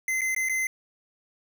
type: tone with dropouts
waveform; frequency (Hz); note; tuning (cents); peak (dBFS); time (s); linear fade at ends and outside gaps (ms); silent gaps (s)
square; 2061; C7; -27; -25; 0.08-0.67; 2; 0.21-0.216 / 0.348-0.363 / 0.488-0.495
effects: none